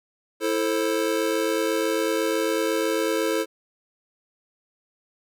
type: chord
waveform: square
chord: A minor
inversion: second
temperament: just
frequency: 330 / 440 / 528 Hz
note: E4 / A4 / C5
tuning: +2 / 0 / +16 cents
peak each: -27 / -26 / -28 dBFS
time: 0.4-3.46 s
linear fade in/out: 50 ms
effects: none